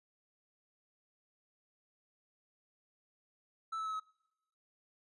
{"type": "tone with pitch steps", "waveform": "triangle", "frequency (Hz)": [1318.5, 1305.6, 1292.9, 1280.2], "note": ["E6", "E6", "E6", "D#6"], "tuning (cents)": [0, -17, -34, 49], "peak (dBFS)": -34, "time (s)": [3.72, 4], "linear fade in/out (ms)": 10, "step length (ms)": 70, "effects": ["noise-tail reverb RT60 0.9 s tail -25 dB re dry", "resampled to 24000 Hz"]}